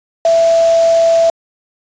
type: tone in noise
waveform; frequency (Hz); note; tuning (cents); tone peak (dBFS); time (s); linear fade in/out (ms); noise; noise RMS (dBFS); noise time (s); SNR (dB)
sine; 664; E5; +12; -7; 0.25-1.3; 2; white; -25; 0.25-1.3; +15
effects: resampled to 16000 Hz